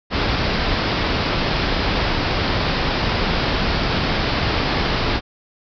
pink low-pass noise, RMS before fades -20 dBFS, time 0.1-5.21 s, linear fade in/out 50 ms, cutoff 5200 Hz, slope 96 dB/octave, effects none

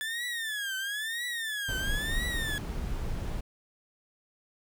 30% pulse tone with vibrato, 1731 Hz, A6, 29 cents flat, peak -29 dBFS, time 0.01-2.58 s, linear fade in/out 0 ms, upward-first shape triangle, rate 1 Hz, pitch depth 220 cents each way
brown noise, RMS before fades -33 dBFS, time 1.68-3.41 s, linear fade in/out 10 ms
effects none

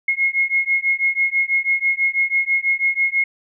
sine beating tone pair, 2158 / 2164.1 Hz, C#7 / C#7, -47 / -42 cents, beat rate 6.1 Hz, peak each -19 dBFS, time 0.08-3.24 s, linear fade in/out 5 ms, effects none

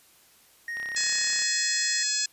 triangle tone, 1866 Hz, A#6, 1 cent sharp, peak -29 dBFS, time 0.68-2.03 s, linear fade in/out 2 ms
click train, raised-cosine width 0.3 ms, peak -27 dBFS, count 23, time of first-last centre 0.77-1.421 s, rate 33.8 Hz
harmonic tone, 848 Hz, G#5, 36 cents sharp, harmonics 2 / 3 / 4 / 5 / 6 / 7 / 8 / 9, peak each -36 / -37 / -39 / -32 / -30 / -34 / -34 / -30 dBFS, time 0.96-2.26 s, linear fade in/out 5 ms
effects white hiss -58 dBFS RMS until 2.32 s + resampled to 32000 Hz

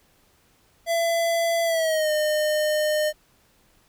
square tone with pitch glide, 672 to 609.1 Hz, E5 to D#5, +33 to -37 cents, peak -21 dBFS, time 0.86-3.13 s, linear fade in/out 50 ms, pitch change -170 cents, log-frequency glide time 1.64-2.11 s, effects pink hiss -61 dBFS RMS until 3.88 s

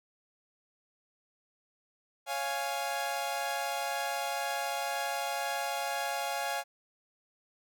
sawtooth chord, Db major, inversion none, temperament equal, 554.4 / 698.5 / 830.6 Hz, Db5 / F5 / Ab5, 0 / 0 / 0 cents, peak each -35 / -32 / -31 dBFS, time 2.26-6.64 s, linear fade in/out 50 ms, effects none

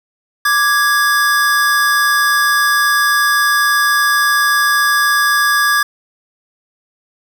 square tone pair together, 1174.7 / 1661.3 Hz, D6 / G#6, 0 / 0 cents, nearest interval tritone, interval 600 cents, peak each -16 / -13 dBFS, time 0.45-5.83 s, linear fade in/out 5 ms, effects none

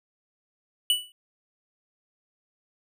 square tone with exponential decay, 2960 Hz, F#7, in tune, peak -17 dBFS, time 0.9-1.12 s, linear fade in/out 1 ms, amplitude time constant 47 ms, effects none

